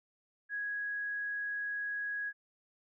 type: tone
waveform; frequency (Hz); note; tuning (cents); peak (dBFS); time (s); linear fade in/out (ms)
sine; 1661.2; G#6; 0; -34; 0.49-2.33; 50
effects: none